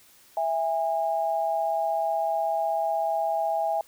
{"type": "tone pair together", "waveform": "sine", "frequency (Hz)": [659.3, 815.5], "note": ["E5", "G#5"], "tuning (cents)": [0, -32], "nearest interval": "major third", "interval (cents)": 368, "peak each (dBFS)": -26, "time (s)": [0.37, 3.81], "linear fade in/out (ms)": 2, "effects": ["white hiss -56 dBFS RMS until 3.87 s"]}